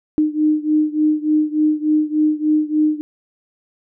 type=beating tone pair; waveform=sine; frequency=304.6 / 308 Hz; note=D#4 / D#4; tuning=-37 / -17 cents; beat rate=3.4 Hz; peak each=-16 / -18 dBFS; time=0.18-3.01 s; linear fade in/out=0 ms; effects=none